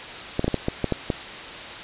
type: clicks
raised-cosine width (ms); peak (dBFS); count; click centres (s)
2; -8; 8; 0.394 / 0.444 / 0.48 / 0.543 / 0.684 / 0.843 / 0.923 / 1.102
effects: white hiss -35 dBFS RMS until 1.83 s + resampled to 8000 Hz